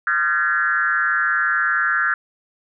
sine tone with frequency modulation, 1533 Hz, G6, 39 cents flat, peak -16 dBFS, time 0.07-2.14 s, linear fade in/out 2 ms, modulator 157 Hz, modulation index 1.5, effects none

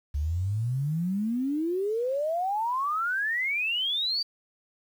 sine exponential sweep, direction up, 69.3 to 4699 Hz, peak -25 dBFS, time 0.14-4.23 s, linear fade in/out 10 ms, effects 9-bit

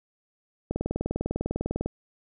click train, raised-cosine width 2 ms, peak -15 dBFS, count 24, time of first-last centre 0.71-1.86 s, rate 20 Hz, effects none

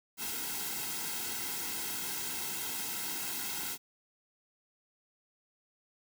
white noise with comb filter, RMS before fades -37 dBFS, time 0.17-3.78 s, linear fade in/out 50 ms, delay 1.7 ms, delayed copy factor -0.85, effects none

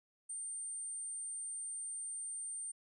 sine tone, 8870 Hz, C#9, in tune, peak -40 dBFS, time 0.29-2.72 s, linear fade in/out 10 ms, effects none

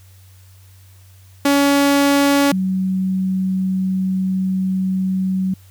sawtooth / sine tone pair in turn, 281.9 / 188.15 Hz, C#4 / F#3, +29 / +29 cents, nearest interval perfect fifth, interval 700 cents, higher first, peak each -8 / -16 dBFS, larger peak first, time 1.45-2.52 / 2.52-5.54 s, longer second, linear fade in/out 5 ms, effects added 94 Hz sine -43 dBFS peak until 5.7 s + white hiss -53 dBFS RMS until 5.7 s

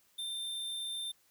square tone, 3588 Hz, A7, 33 cents sharp, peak -37 dBFS, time 0.18-1.12 s, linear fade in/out 10 ms, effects white hiss -69 dBFS RMS until 1.3 s

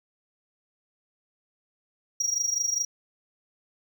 triangle tone with amplitude modulation, 5690 Hz, F8, 31 cents sharp, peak -20 dBFS, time 2.2-2.85 s, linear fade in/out 5 ms, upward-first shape sine, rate 24.9 Hz, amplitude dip 75%, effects none

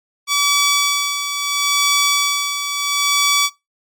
10% pulse tone with tremolo, 1145 Hz, D6, 44 cents flat, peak -4 dBFS, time 0.27-3.5 s, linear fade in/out 50 ms, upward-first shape sine, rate 0.74 Hz, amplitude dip 60%, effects noise-tail reverb RT60 0.2 s tail -19 dB re dry + MP3 64 kbps

